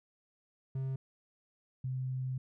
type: tone pair in turn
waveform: triangle / sine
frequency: 133 / 129.44 Hz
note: C3 / C3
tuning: +29 / -18 cents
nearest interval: unison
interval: 47 cents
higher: first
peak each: -31 / -33 dBFS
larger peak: first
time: 0.75-0.96 / 1.84-2.38 s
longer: second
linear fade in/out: 5 ms
effects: none